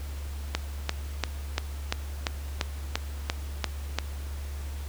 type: click train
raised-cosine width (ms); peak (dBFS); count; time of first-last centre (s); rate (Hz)
0.2; -8; 11; 0.55-3.986; 2.91
effects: added 71 Hz sine -33 dBFS peak until 4.88 s + pink hiss -47 dBFS RMS until 4.88 s